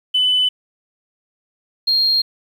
sine tone pair in turn, 3005 / 4224 Hz, F#7 / C8, +26 / +16 cents, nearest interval tritone, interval 590 cents, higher second, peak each -12 dBFS, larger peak neither, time 0.14-0.49 / 1.87-2.22 s, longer neither, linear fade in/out 10 ms, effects tanh soft clip ceiling -8 dBFS + 8-bit

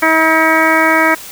harmonic tone, 320 Hz, D#4, 49 cents sharp, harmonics 1 / 2 / 3 / 4 / 5 / 6 / 7, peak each -16 / -16 / -16 / -16 / -16 / -16 / -16 dBFS, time 0.02-1.15 s, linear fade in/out 10 ms, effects white hiss -31 dBFS RMS until 1.31 s

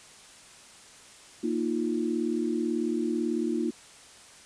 sine chord, Bb suspended fourth, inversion none, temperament equal, 233.1 / 311.1 / 349.2 Hz, Bb3 / Eb4 / F4, 0 / 0 / 0 cents, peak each -30 dBFS, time 1.43-3.71 s, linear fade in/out 10 ms, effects white hiss -51 dBFS RMS until 4.45 s + resampled to 22050 Hz

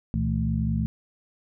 sine tone cluster, 68.9 / 119.2 / 164.4 / 219.1 Hz, C#2 / A#2 / E3 / A3, -10 / +39 / -4 / -7 cents, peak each -28 dBFS, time 0.14-0.86 s, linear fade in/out 0 ms, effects none

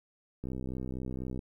click train, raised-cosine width 3 ms, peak -25 dBFS, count 62, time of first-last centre 0.44-1.392 s, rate 64.1 Hz, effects 11-bit

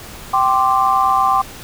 sine chord, G suspended fourth, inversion none, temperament equal with one note detuned, 778.6 / 1046.5 / 1174.7 Hz, G5 / C6 / D6, -12 / 0 / 0 cents, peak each -16 dBFS, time 0.33-1.42 s, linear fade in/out 10 ms, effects pink hiss -35 dBFS RMS until 1.63 s

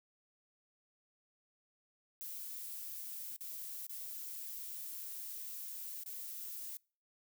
violet noise with dropouts, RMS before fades -45 dBFS, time 2.21-6.77 s, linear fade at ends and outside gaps 0 ms, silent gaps 3.363-3.408 / 3.867-3.895 / 6.035-6.061 s, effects noise-tail reverb RT60 0.4 s tail -26 dB re dry

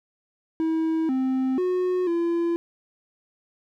triangle tone with pitch steps, 322.1 / 261.3 / 364.6 / 339.6 Hz, E4 / C4 / F#4 / F4, -40 / -2 / -25 / -48 cents, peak -19 dBFS, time 0.6-2.56 s, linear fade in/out 0 ms, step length 490 ms, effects none

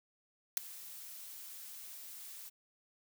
blue noise with ADSR envelope, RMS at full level -25 dBFS, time 0.57-2.5 s, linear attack 3 ms, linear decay 7 ms, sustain -24 dB, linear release 19 ms, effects none

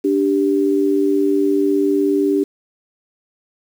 sine tone pair together, 292.4 / 392 Hz, D4 / G4, -7 / 0 cents, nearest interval perfect fourth, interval 507 cents, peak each -16 / -16 dBFS, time 0.04-2.44 s, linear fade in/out 10 ms, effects 7-bit

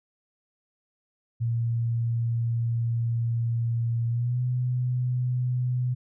sine tone with pitch glide, 116.54 to 124.9 Hz, A#2 to B2, 0 to +20 cents, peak -23 dBFS, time 1.4-5.95 s, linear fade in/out 20 ms, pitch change +120 cents, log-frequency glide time 4.08-4.41 s, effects none

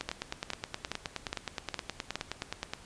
two click trains, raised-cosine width 0.2 ms, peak -16 / -15 dBFS, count 27 / 6, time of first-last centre 0.01-2.735 / 0.09-2.156 s, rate 9.54 / 2.42 Hz, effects pink hiss -53 dBFS RMS until 2.85 s + resampled to 22050 Hz

